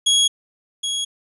sawtooth tone with echo, 3322 Hz, G#7, in tune, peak -10 dBFS, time 0.06-0.28 s, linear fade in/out 10 ms, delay 770 ms, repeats 1, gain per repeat -8 dB, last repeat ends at 1.05 s, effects resampled to 24000 Hz

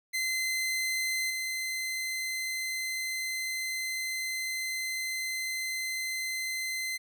sawtooth tone with level steps, 2062 Hz, C7, 26 cents flat, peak -25 / -28 dBFS, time 0.13-6.98 s, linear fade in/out 20 ms, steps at 1.3 s, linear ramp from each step 2 ms, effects none

